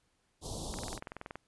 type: band-stop noise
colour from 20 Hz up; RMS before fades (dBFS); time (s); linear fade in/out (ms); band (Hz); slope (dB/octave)
pink; -40; 0.41-1; 50; 1000 to 3500; 48
type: click train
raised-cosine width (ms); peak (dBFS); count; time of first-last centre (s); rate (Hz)
0.5; -26; 14; 0.74-1.356; 21.1
effects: pink hiss -75 dBFS RMS until 1.47 s + resampled to 24000 Hz